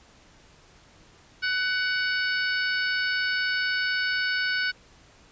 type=harmonic tone with a mistuned harmonic; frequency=748 Hz; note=F#5; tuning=19 cents sharp; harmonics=2 / 3 / 4 / 5 / 6 / 7; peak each=-25 / -33 / -35 / -40 / -33 / -38 dBFS; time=1.42-4.72 s; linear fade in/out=20 ms; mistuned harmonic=4; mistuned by=-27 cents; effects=pink hiss -55 dBFS RMS until 5.31 s + resampled to 16000 Hz